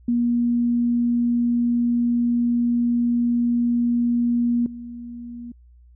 sine tone with level steps, 238.7 Hz, A#3, 41 cents sharp, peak -17 / -32 dBFS, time 0.08-5.52 s, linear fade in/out 5 ms, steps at 4.66 s, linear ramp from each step 2 ms, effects added 60 Hz sine -47 dBFS peak until 5.95 s

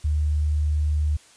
sine tone, 75.3 Hz, D2, 44 cents sharp, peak -19 dBFS, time 0.04-1.17 s, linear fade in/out 10 ms, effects white hiss -52 dBFS RMS until 1.36 s + resampled to 22050 Hz

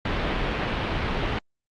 pink low-pass noise, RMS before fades -26 dBFS, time 0.05-1.39 s, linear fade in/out 5 ms, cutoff 3500 Hz, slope 24 dB/octave, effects Opus 48 kbps

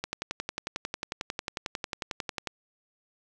click train, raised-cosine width 0.2 ms, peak -14 dBFS, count 28, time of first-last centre 0.04-2.472 s, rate 11.1 Hz, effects none

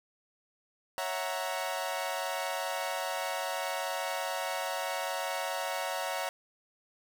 sawtooth chord, F# dominant seventh, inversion second, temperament equal, 554.4 / 659.3 / 740 / 932.3 Hz, C#5 / E5 / F#5 / A#5, 0 / 0 / 0 / 0 cents, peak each -34 dBFS, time 0.98-6.29 s, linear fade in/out 0 ms, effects none

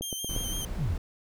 click train, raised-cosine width 2 ms, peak -22 dBFS, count 4, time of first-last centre 0.01-0.363 s, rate 8.49 Hz
15% pulse tone with vibrato, 3153 Hz, G7, 9 cents sharp, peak -26 dBFS, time 0.02-0.65 s, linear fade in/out 2 ms, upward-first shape square, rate 5.9 Hz, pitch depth 24 cents each way
brown noise, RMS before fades -34 dBFS, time 0.29-0.98 s, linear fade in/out 5 ms
sine exponential sweep, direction down, 198.5 to 58.27 Hz, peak -26 dBFS, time 0.77-0.98 s, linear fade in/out 50 ms
effects none

